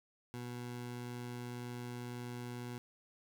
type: tone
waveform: 20% pulse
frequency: 121.9 Hz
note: B2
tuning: 22 cents flat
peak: -37 dBFS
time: 0.34-2.78 s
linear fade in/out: 0 ms
effects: none

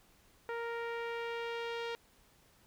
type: tone with low-pass filter sweep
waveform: sawtooth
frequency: 466.2 Hz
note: A#4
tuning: in tune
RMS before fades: -39 dBFS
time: 0.49-1.95 s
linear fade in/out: 0 ms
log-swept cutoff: 1800 to 3600 Hz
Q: 1.5
effects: pink hiss -66 dBFS RMS until 2.66 s

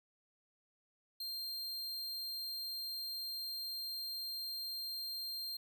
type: tone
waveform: 45% pulse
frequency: 4186 Hz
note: C8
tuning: in tune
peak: -39 dBFS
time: 1.2-5.57 s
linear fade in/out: 5 ms
effects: none

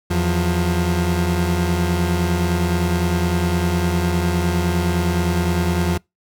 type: tone pair together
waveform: 30% pulse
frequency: 83.65 / 177.1 Hz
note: E2 / F3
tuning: +26 / +24 cents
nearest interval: octave + minor second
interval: 1298 cents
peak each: -17 dBFS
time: 0.1-5.98 s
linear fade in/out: 10 ms
effects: noise-tail reverb RT60 0.2 s tail -26 dB re dry

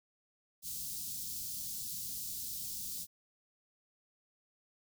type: band-stop noise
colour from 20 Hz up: white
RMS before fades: -41 dBFS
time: 0.62-3.07 s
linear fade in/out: 50 ms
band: 220 to 4300 Hz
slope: 24 dB/octave
effects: none

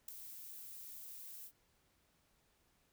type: noise with ADSR envelope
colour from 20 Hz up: violet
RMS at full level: -39 dBFS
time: 0.08-1.52 s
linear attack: 6 ms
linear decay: 3 ms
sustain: -12 dB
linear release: 70 ms
effects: pink hiss -75 dBFS RMS until 2.92 s

